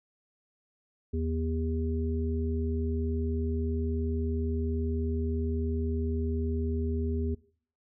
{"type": "harmonic tone", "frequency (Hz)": 80.3, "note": "E2", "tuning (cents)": -45, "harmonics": [1, 3, 5], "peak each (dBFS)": [-29, -34, -36], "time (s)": [1.13, 7.35], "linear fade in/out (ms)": 10, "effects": ["noise-tail reverb RT60 0.5 s tail -20 dB re dry"]}